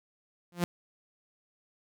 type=tone with exponential growth; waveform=sawtooth; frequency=174.61 Hz; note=F3; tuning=in tune; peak=-19 dBFS; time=0.52-0.64 s; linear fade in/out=0 ms; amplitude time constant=26 ms; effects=none